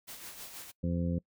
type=noise with tremolo; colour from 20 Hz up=white; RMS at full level=-44 dBFS; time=0.07-0.72 s; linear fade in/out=20 ms; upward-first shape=sine; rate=6.3 Hz; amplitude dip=50%
type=harmonic tone; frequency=86 Hz; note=F2; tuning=26 cents flat; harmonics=1 / 2 / 3 / 4 / 5 / 6; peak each=-34 / -31 / -37 / -47 / -49 / -41 dBFS; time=0.83-1.19 s; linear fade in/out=10 ms
effects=noise-tail reverb RT60 0.1 s tail -23 dB re dry